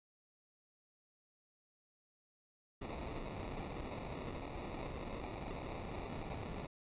pink noise with sample-and-hold, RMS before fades -44 dBFS, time 2.81-6.67 s, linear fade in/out 10 ms, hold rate 1575 Hz, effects resampled to 8000 Hz

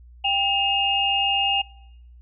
sine tone cluster, 790 / 2570 / 2826 Hz, G5 / E7 / F7, +13 / -45 / +20 cents, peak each -24 / -29 / -21 dBFS, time 0.24-1.62 s, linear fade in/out 10 ms, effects noise-tail reverb RT60 0.9 s tail -24 dB re dry + added 60 Hz sine -44 dBFS peak until 2.21 s

